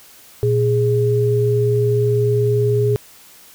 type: tone pair together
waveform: sine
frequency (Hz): 118.3 / 414.8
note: A#2 / G#4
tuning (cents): +26 / -2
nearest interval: octave + minor seventh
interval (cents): 2172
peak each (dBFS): -16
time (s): 0.43-2.96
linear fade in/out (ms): 0
effects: white hiss -45 dBFS RMS until 3.54 s